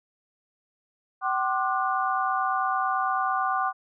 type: tone cluster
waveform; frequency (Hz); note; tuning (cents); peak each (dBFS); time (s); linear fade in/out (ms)
sine; 763 / 1057 / 1186 / 1460; G5 / C6 / D6 / F#6; -47 / +17 / +17 / -24; -27 / -30 / -27 / -32; 1.21-3.73; 50
effects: none